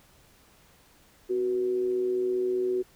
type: tone with amplitude modulation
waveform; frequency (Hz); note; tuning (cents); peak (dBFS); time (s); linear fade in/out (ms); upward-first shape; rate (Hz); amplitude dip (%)
sine; 371.2; F#4; +6; -22; 1.29-2.83; 20; sine; 115; 45
effects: pink hiss -59 dBFS RMS until 2.95 s